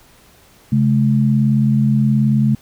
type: tone pair together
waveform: sine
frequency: 135.1 / 213.9 Hz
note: C#3 / A3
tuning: -44 / -49 cents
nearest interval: minor sixth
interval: 795 cents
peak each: -14 dBFS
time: 0.72-2.55 s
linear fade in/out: 5 ms
effects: pink hiss -49 dBFS RMS until 2.61 s